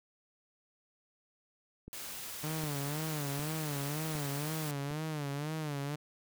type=click train; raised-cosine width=3 ms; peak=-33 dBFS; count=5; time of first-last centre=1.88-4.91 s; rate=1.32 Hz
type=noise; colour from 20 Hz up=white; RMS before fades=-43 dBFS; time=1.93-4.71 s; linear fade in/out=0 ms
type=tone with vibrato; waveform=sawtooth; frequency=148.9 Hz; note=D3; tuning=24 cents sharp; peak=-31 dBFS; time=2.43-5.96 s; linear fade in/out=10 ms; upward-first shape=sine; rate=2 Hz; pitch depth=110 cents each way
effects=none